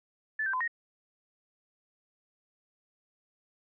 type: tone with pitch steps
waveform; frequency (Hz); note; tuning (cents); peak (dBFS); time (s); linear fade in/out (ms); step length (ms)
sine; 1745 / 1565 / 1019 / 1866; A6 / G6 / C6 / A#6; -15 / -3 / -46 / +1; -28; 0.39-0.678; 5; 72
effects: none